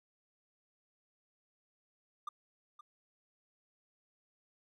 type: tone with echo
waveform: triangle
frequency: 1198 Hz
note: D6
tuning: 34 cents sharp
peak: -35 dBFS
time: 2.27-2.29 s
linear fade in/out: 5 ms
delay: 520 ms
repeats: 1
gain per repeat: -13 dB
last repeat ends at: 2.81 s
effects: MP3 96 kbps